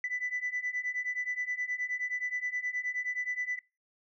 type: beating tone pair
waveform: sine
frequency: 1984 / 1993.5 Hz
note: B6 / B6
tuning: +7 / +16 cents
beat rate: 9.5 Hz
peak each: -34 / -33 dBFS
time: 0.04-3.59 s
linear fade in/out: 2 ms
effects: noise-tail reverb RT60 0.3 s tail -25 dB re dry + tanh soft clip ceiling -26 dBFS